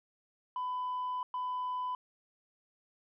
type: tone bursts at uneven times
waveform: sine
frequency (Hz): 1001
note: B5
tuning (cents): +23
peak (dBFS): -31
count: 2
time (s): 0.56-1.23 / 1.34-1.95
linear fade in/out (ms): 2
effects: tanh soft clip ceiling -31 dBFS